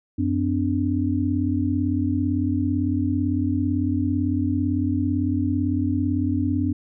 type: tone cluster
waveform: sine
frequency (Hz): 92.3 / 254 / 291.9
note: F#2 / B3 / D4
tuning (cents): -4 / +49 / -10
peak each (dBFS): -24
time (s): 0.18-6.73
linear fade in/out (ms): 10
effects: none